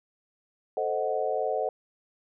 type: chord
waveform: sine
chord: A diminished seventh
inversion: none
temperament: equal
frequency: 440 / 523.3 / 622.3 / 740 Hz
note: A4 / C5 / Eb5 / Gb5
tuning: 0 / 0 / 0 / 0 cents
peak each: -31 dBFS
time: 0.77-1.69 s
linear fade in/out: 2 ms
effects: none